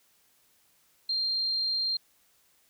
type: tone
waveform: sine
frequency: 4186 Hz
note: C8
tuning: in tune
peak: -26 dBFS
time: 1.09-1.97 s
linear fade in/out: 5 ms
effects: white hiss -66 dBFS RMS until 2.69 s